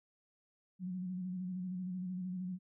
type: tone with vibrato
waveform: sine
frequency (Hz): 183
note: F#3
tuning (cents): -19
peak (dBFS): -37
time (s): 0.79-2.59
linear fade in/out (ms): 50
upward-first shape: square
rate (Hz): 13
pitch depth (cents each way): 36
effects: none